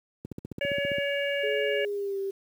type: click train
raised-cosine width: 3 ms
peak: -22 dBFS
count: 12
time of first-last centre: 0.25-0.983 s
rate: 15 Hz
type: harmonic tone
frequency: 565 Hz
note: C#5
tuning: 33 cents sharp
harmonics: 1 / 3 / 4 / 5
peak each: -28 / -33 / -34 / -35 dBFS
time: 0.61-1.85 s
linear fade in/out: 2 ms
type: tone with pitch glide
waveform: sine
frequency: 424.3 to 391.3 Hz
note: G#4 to G4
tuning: +37 to -3 cents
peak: -28 dBFS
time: 1.43-2.31 s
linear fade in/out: 10 ms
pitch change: -140 cents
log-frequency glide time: 1.65-2.19 s
effects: high-pass 100 Hz 12 dB/octave + 9-bit